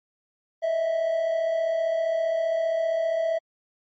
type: tone pair together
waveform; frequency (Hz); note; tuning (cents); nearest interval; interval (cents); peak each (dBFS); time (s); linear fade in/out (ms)
triangle; 621.8 / 657; D#5 / E5; -1 / -6; minor second; 95; -29 / -20; 0.62-3.39; 20
effects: tanh soft clip ceiling -13 dBFS + MP3 32 kbps